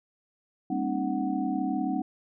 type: tone cluster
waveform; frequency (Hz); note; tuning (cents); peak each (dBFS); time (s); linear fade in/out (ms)
sine; 199.1 / 230.7 / 265.6 / 305.1 / 742; G3 / A#3 / C4 / D#4 / F#5; +27 / -18 / +26 / -34 / +5; -33 / -36 / -30 / -31 / -34; 0.7-2.02; 5
effects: none